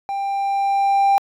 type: tone with level ramp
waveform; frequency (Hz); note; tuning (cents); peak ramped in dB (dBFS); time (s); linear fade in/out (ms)
triangle; 792; G5; +18; -20 to -9; 0.09-1.18; 0
effects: tanh soft clip ceiling -5 dBFS